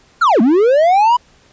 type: linear two-way sweep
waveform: triangle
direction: down then up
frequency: 1456 to 207.7 to 1000 Hz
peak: -6 dBFS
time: 0.21-1.17 s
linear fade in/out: 10 ms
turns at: 0.41 s
effects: pink hiss -50 dBFS RMS until 1.52 s + resampled to 16000 Hz